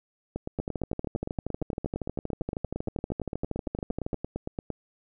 two click trains, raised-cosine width 2 ms, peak -17 / -18 dBFS, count 46 / 39, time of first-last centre 0.6-4.143 / 0.36-4.703 s, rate 12.7 / 8.75 Hz, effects none

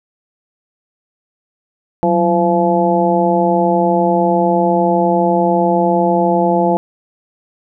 harmonic tone with a mistuned harmonic, 171.5 Hz, F3, 31 cents flat, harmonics 1 / 2 / 3 / 4 / 5, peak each -17 / -17 / -17 / -17 / -17 dBFS, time 2.03-6.77 s, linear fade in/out 0 ms, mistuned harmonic 1, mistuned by +120 cents, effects none

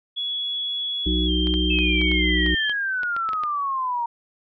sine tone with pitch glide, 3374 to 3166 Hz, G#7 to G7, +27 to +17 cents, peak -24 dBFS, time 0.16-2.73 s, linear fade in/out 20 ms, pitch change -110 cents, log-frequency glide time 1.26-1.31 s
harmonic tone, 61.74 Hz, B1, in tune, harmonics 1 / 3 / 5 / 6, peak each -22 / -28 / -25 / -30 dBFS, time 1.06-2.55 s, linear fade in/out 5 ms
clicks, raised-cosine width 0.3 ms, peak -19 dBFS, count 12, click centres 1.471 / 1.54 / 1.788 / 2.015 / 2.116 / 2.463 / 2.696 / 3.033 / 3.165 / 3.29 / 3.333 / 3.436 s
sine exponential sweep, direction down, 2637 to 930 Hz, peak -22 dBFS, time 1.7-4.06 s, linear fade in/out 5 ms
effects none

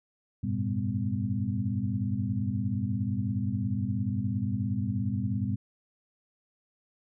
sine tone cluster, 93.2 / 104.4 / 121.4 / 200.6 / 250.9 Hz, F#2 / G#2 / B2 / G3 / B3, +13 / +10 / -29 / +40 / +28 cents, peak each -37 / -32 / -33 / -32 / -35 dBFS, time 0.43-5.56 s, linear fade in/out 10 ms, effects none

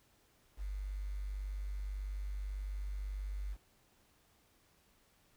sine tone with quantisation, 49.13 Hz, G1, 5 cents sharp, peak -37 dBFS, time 0.57-3.57 s, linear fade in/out 50 ms, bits 10, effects pink hiss -70 dBFS RMS until 5.36 s

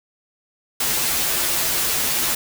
white noise with comb filter, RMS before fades -21 dBFS, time 0.8-2.35 s, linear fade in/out 5 ms, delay 9.9 ms, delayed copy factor -0.9, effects none

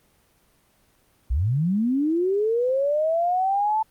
sine linear sweep, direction up, 52.8 to 887 Hz, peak -19 dBFS, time 1.3-3.83 s, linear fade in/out 10 ms, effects pink hiss -62 dBFS RMS until 3.9 s + Opus 24 kbps

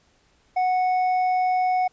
sine tone with hard clipping, 737 Hz, F#5, 7 cents flat, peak -20 dBFS, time 0.56-1.88 s, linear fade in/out 10 ms, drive 4 dB, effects pink hiss -62 dBFS RMS until 1.92 s + resampled to 16000 Hz

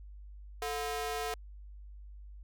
sawtooth ring-modulated tone, 580 Hz, D5, 22 cents flat, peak -27 dBFS, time 0.62-1.34 s, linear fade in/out 2 ms, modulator 139 Hz, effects added 50 Hz sine -46 dBFS peak until 2.43 s

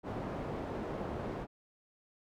white low-pass noise, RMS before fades -39 dBFS, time 0.03-1.47 s, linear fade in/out 50 ms, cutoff 580 Hz, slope 12 dB/octave, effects none

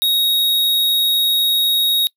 square tone, 3768 Hz, A#7, 18 cents sharp, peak -14 dBFS, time 0.02-2.07 s, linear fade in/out 0 ms, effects noise-tail reverb RT60 0.1 s tail -24 dB re dry

